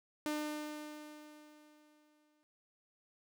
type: tone with exponential decay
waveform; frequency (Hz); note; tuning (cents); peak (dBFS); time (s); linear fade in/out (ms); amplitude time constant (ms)
sawtooth; 301.2; D4; +44; -30; 0.26-2.43; 0; 470
effects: none